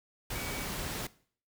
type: tone in noise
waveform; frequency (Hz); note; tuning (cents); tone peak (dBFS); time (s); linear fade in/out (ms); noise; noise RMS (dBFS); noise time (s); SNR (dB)
sine; 2268; C#7; +39; -43; 0.35-0.65; 5; pink; -37; 0.3-1.07; -9
effects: noise-tail reverb RT60 0.5 s tail -19 dB re dry